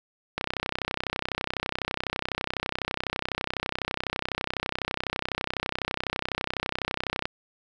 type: click train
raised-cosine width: 0.3 ms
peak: -11 dBFS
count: 221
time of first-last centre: 0.38-7.255 s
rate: 32 Hz
effects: none